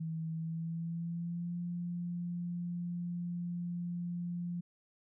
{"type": "tone with pitch glide", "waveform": "sine", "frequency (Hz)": [161.6, 174.2], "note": ["E3", "F3"], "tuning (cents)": [-34, -4], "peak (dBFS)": -35, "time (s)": [0, 4.61], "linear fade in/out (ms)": 10, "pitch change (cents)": 130, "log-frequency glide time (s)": [0.33, 1.58], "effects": []}